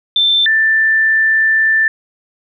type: tone pair in turn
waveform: sine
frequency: 3554 / 1771.9 Hz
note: A7 / A6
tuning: +17 / +12 cents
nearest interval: octave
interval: 1205 cents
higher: first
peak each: -9 dBFS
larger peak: neither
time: 0.16-0.46 / 0.46-1.88 s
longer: second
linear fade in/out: 2 ms
effects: none